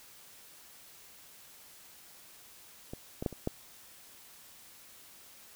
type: clicks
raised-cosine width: 2 ms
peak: -26 / -22 / -16 / -30 / -17 dBFS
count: 5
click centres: 2.935 / 3.225 / 3.262 / 3.327 / 3.474 s
effects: white hiss -55 dBFS RMS until 5.55 s